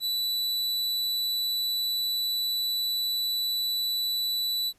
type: tone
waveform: 45% pulse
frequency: 3963 Hz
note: B7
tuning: 5 cents sharp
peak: -26 dBFS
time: 0-4.73 s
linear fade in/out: 50 ms
effects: pink hiss -65 dBFS RMS until 4.78 s + resampled to 32000 Hz